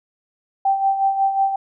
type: tone with tremolo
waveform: sine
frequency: 781 Hz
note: G5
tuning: 7 cents flat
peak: -13 dBFS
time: 0.65-1.56 s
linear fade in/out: 5 ms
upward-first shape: sine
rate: 5.5 Hz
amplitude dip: 60%
effects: none